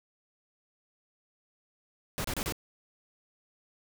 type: noise bursts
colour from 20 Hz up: pink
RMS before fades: -33 dBFS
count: 4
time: 2.18-2.523 s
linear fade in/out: 0 ms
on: 64 ms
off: 29 ms
effects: none